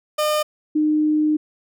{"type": "tone pair in turn", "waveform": ["30% pulse", "sine"], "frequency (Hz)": [606, 305.1], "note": ["D#5", "D#4"], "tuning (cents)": [-46, -34], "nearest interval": "octave", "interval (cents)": 1188, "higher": "first", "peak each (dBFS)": -15, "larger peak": "neither", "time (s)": [[0.18, 0.43], [0.75, 1.37]], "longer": "second", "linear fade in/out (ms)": 10, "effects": []}